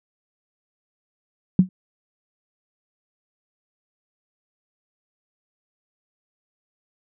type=tone with exponential decay; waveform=sine; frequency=185 Hz; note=F#3; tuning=in tune; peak=-6 dBFS; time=1.59-1.69 s; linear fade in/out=2 ms; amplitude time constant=21 ms; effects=none